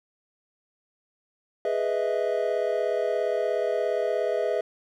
triangle chord, E major seventh, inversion first, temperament equal, 415.3 / 493.9 / 622.3 / 659.3 Hz, G#4 / B4 / D#5 / E5, 0 / 0 / 0 / 0 cents, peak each -27 dBFS, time 1.65-4.61 s, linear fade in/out 2 ms, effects none

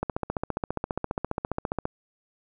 click train, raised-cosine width 1 ms, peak -13 dBFS, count 28, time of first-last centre 0.03-1.854 s, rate 14.8 Hz, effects none

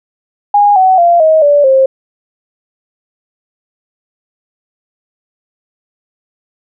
sine tone with pitch steps, 820 / 751.9 / 689.5 / 632.3 / 579.8 / 531.7 Hz, G#5 / F#5 / F5 / D#5 / D5 / C5, -22 / +28 / -22 / +28 / -22 / +28 cents, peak -4 dBFS, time 0.54-1.86 s, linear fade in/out 5 ms, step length 220 ms, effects none

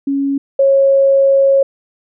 sine tone pair in turn, 277.2 / 546.8 Hz, C#4 / C#5, 0 / -24 cents, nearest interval octave, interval 1176 cents, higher second, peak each -13 / -7 dBFS, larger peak second, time 0.07-0.38 / 0.59-1.63 s, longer second, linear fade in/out 5 ms, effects none

